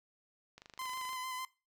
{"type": "click train", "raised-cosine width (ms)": 0.2, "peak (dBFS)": -34, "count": 15, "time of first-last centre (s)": [0.58, 1.131], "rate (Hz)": 25.4}
{"type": "tone with vibrato", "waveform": "sawtooth", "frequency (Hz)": 1024, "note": "C6", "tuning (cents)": -38, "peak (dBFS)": -35, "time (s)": [0.79, 1.45], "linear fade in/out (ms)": 2, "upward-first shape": "square", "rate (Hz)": 6.7, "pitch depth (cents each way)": 20}
{"effects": ["noise-tail reverb RT60 0.3 s tail -20 dB re dry"]}